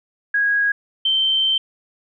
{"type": "tone pair in turn", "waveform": "sine", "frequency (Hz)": [1649, 3113], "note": ["G#6", "G7"], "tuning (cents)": [-13, -13], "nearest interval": "major seventh", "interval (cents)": 1100, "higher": "second", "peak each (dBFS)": -15, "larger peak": "neither", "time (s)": [[0.34, 0.72], [1.05, 1.58]], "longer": "second", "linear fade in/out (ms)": 5, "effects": []}